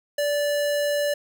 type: tone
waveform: square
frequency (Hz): 582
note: D5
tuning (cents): -16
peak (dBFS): -22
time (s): 0.18-1.14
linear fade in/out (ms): 5
effects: none

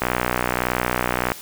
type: click train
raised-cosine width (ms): 0.5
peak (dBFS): -4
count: 81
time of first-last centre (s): 0.02-1.319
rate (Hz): 61.6
effects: white hiss -38 dBFS RMS until 1.41 s

